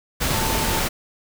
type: tone in noise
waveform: sine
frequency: 890 Hz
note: A5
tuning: 20 cents sharp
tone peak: -29 dBFS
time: 0.33-0.81 s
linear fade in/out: 20 ms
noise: pink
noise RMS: -22 dBFS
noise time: 0.2-0.89 s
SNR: -10 dB
effects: none

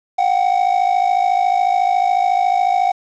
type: ring-modulated tone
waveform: triangle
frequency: 749 Hz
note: F#5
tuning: 21 cents sharp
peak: -8 dBFS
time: 0.18-2.92 s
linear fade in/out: 10 ms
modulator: 27 Hz
effects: resampled to 16000 Hz + 7-bit

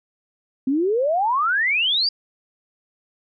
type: exponential sweep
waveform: sine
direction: up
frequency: 254.5 to 4873 Hz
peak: -17 dBFS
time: 0.67-2.09 s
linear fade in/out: 5 ms
effects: none

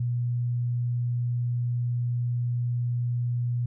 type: tone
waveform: sine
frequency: 121.1 Hz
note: B2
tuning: 34 cents flat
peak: -24 dBFS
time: 0-3.66 s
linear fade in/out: 5 ms
effects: none

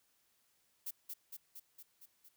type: noise with echo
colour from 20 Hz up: violet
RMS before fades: -41 dBFS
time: 0.86-0.91 s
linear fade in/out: 10 ms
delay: 230 ms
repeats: 6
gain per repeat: -3 dB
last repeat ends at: 2.29 s
effects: white hiss -75 dBFS RMS until 2.36 s

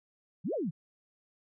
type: exponential two-way sweep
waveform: sine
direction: up then down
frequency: 138.59 to 678 to 138.59 Hz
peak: -30 dBFS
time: 0.44-0.71 s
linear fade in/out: 20 ms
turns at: 0.54 s
effects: none

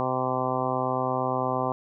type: harmonic tone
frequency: 128.7 Hz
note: C3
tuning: 28 cents flat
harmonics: 1 / 2 / 3 / 4 / 5 / 6 / 7 / 8 / 9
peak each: -34 / -33 / -34 / -32 / -32 / -31 / -35 / -31 / -35 dBFS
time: 0-1.72 s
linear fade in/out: 0 ms
effects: none

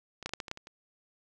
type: clicks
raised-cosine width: 0.2 ms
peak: -26 / -16 / -29 / -15 / -18 / -25 / -17 / -28 / -30 dBFS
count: 9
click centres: 0.227 / 0.26 / 0.293 / 0.336 / 0.402 / 0.482 / 0.514 / 0.574 / 0.671 s
effects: none

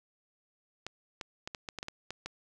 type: clicks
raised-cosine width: 0.2 ms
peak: -21 dBFS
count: 10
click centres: 0.866 / 1.212 / 1.475 / 1.548 / 1.688 / 1.787 / 1.829 / 1.884 / 2.106 / 2.26 s
effects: none

